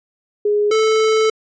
sine / square tone pair in turn, 415.3 / 438 Hz, G#4 / A4, 0 / -8 cents, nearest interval minor second, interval 92 cents, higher second, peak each -13 dBFS, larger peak neither, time 0.45-0.71 / 0.71-1.3 s, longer second, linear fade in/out 5 ms, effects resampled to 16000 Hz

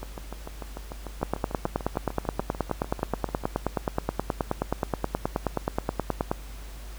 two click trains, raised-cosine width 1 ms, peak -21 / -10 dBFS, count 24 / 49, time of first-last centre 0.03-3.437 / 1.23-6.315 s, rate 6.75 / 9.44 Hz, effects added 50 Hz sine -38 dBFS peak until 6.98 s + pink hiss -48 dBFS RMS until 6.98 s

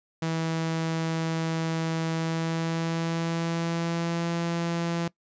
sawtooth tone with pitch glide, 162.8 to 169.22 Hz, E3 to E3, -21 to +46 cents, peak -22 dBFS, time 0.22-5.08 s, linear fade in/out 5 ms, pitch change +67 cents, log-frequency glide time 2.13-4.28 s, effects noise-tail reverb RT60 0.1 s tail -21 dB re dry + resampled to 16000 Hz

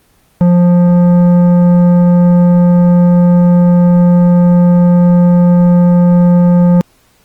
sine tone with tanh clipping, 175.9 Hz, F3, 13 cents sharp, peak -6 dBFS, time 0.41-6.81 s, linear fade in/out 0 ms, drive 11 dB, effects pink hiss -51 dBFS RMS until 7.24 s + Opus 24 kbps

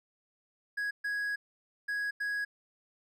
triangle tone bursts at uneven times, 1661.2 Hz, G#6, in tune, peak -29 dBFS, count 4, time 0.77-0.91 / 1.04-1.36 / 1.88-2.11 / 2.2-2.45 s, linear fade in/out 10 ms, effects none

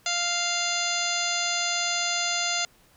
harmonic tone, 697 Hz, F5, 4 cents flat, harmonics 1 / 2 / 3 / 4 / 5 / 6 / 7 / 9 / 10, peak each -33 / -33 / -33 / -33 / -33 / -33 / -33 / -33 / -33 dBFS, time 0.06-2.65 s, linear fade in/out 2 ms, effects pink hiss -59 dBFS RMS until 2.96 s

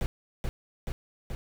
brown noise with echo, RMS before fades -28 dBFS, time 0.01-0.06 s, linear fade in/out 0 ms, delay 430 ms, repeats 3, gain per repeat -2 dB, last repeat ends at 1.35 s, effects none

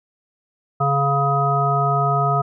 harmonic tone, 140 Hz, C#3, 18 cents sharp, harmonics 1 / 3 / 5 / 7 / 9, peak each -20 / -27 / -21 / -31 / -20 dBFS, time 0.8-2.42 s, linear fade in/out 10 ms, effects none

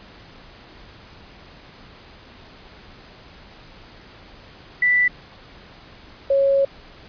sine tone pair in turn, 1975.5 / 550 Hz, B6 / C#5, 0 / -14 cents, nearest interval octave + minor seventh, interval 2214 cents, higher first, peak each -14 / -14 dBFS, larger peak neither, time 4.82-5.08 / 6.3-6.65 s, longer second, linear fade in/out 5 ms, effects pink hiss -45 dBFS RMS until 7.08 s + resampled to 11025 Hz

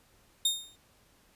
sawtooth tone with exponential decay, 3678 Hz, A#7, 24 cents flat, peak -19 dBFS, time 0.45-0.76 s, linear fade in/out 5 ms, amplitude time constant 67 ms, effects pink hiss -64 dBFS RMS until 1.35 s + resampled to 32000 Hz

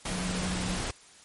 sine tone in noise, 182.4 Hz, F#3, 24 cents flat, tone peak -32 dBFS, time 0.1-0.78 s, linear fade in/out 5 ms, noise pink, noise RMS -33 dBFS, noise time 0.05-0.91 s, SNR -2 dB, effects white hiss -54 dBFS RMS until 1.24 s + MP3 48 kbps

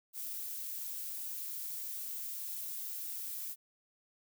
violet noise, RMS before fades -41 dBFS, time 0.13-3.56 s, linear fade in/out 50 ms, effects none

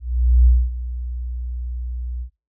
sine tone with ADSR envelope, 60.9 Hz, B1, 24 cents flat, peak -8 dBFS, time 0-2.3 s, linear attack 460 ms, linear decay 240 ms, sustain -16 dB, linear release 88 ms, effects noise-tail reverb RT60 0.3 s tail -22 dB re dry

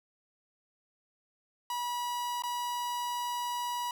45% pulse tone with dropouts, 971 Hz, B5, 30 cents flat, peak -32 dBFS, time 1.7-3.91 s, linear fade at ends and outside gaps 2 ms, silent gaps 2.422-2.436 s, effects none

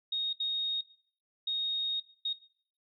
sine tone bursts at uneven times, 3729 Hz, A#7, in tune, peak -29 dBFS, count 4, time 0.12-0.33 / 0.4-0.81 / 1.47-2 / 2.25-2.33 s, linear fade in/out 5 ms, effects noise-tail reverb RT60 0.6 s tail -20 dB re dry

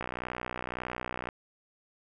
click train, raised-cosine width 0.5 ms, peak -19 dBFS, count 80, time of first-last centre 0.01-1.288 s, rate 61.8 Hz, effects none

